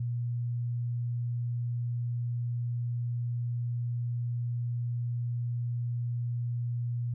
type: tone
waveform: sine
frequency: 120 Hz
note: B2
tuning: 49 cents flat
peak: -29 dBFS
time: 0-7.14 s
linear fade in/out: 5 ms
effects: none